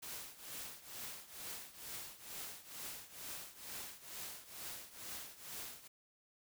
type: noise with tremolo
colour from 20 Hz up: white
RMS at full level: -45 dBFS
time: 0.02-5.88 s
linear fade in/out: 10 ms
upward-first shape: triangle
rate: 2.2 Hz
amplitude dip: 85%
effects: none